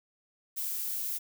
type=noise; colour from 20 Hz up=violet; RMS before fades=-34 dBFS; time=0.56-1.19 s; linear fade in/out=20 ms; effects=none